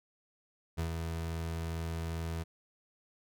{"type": "tone with ADSR envelope", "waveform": "30% pulse", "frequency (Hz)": 82.4, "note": "E2", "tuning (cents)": 0, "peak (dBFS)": -28, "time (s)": [0.77, 2.44], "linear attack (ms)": 24, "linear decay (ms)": 93, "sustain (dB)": -4, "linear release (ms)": 21, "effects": []}